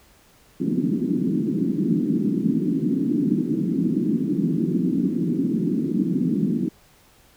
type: band-pass noise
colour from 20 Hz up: white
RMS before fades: -22 dBFS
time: 0.6-6.69 s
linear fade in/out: 10 ms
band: 160 to 320 Hz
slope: 48 dB/octave
effects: pink hiss -55 dBFS RMS until 7.36 s

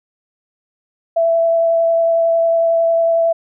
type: tone with vibrato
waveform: sine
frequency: 665 Hz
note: E5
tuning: 15 cents sharp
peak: -11 dBFS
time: 1.16-3.33 s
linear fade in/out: 10 ms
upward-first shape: triangle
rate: 11 Hz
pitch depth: 10 cents each way
effects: none

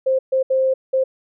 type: tone bursts at uneven times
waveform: sine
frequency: 526 Hz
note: C5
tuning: 9 cents sharp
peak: -14 dBFS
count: 4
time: 0.06-0.19 / 0.32-0.43 / 0.5-0.74 / 0.93-1.04 s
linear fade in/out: 10 ms
effects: none

